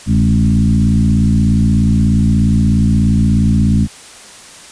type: tone with frequency modulation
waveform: sine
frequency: 145.8 Hz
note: D3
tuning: 12 cents flat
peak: -8 dBFS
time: 0.06-3.88 s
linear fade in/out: 50 ms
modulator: 56.8 Hz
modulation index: 1.7
effects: white hiss -36 dBFS RMS until 4.71 s + resampled to 22050 Hz